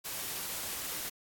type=noise; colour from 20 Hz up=white; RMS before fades=-38 dBFS; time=0.04-1.1 s; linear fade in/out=20 ms; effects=AAC 64 kbps